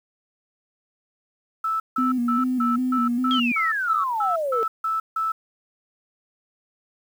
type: tone bursts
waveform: sine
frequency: 1315 Hz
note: E6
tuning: 5 cents flat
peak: -21 dBFS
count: 12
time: 1.64-5.32 s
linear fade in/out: 5 ms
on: 160 ms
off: 160 ms
type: tone with vibrato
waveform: sine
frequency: 246.9 Hz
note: B3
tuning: in tune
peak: -20 dBFS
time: 1.98-3.52 s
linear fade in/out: 5 ms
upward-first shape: square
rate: 2.5 Hz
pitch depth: 52 cents each way
type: exponential sweep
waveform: sine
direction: down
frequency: 3315 to 440 Hz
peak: -22 dBFS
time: 3.31-4.63 s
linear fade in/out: 0 ms
effects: tanh soft clip ceiling -9 dBFS + 8-bit